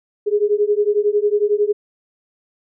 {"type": "beating tone pair", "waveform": "sine", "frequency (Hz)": [409.6, 420.6], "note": ["G#4", "G#4"], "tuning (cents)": [-24, 22], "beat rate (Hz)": 11, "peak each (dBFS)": -17, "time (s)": [0.26, 1.73], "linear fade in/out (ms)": 20, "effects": []}